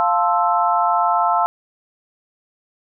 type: chord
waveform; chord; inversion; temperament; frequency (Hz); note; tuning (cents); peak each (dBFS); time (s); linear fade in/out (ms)
sine; F major seventh; none; equal; 698.5 / 880 / 1046.5 / 1318.5; F5 / A5 / C6 / E6; 0 / 0 / 0 / 0; -19 / -19 / -22 / -20; 0-1.46; 0
effects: none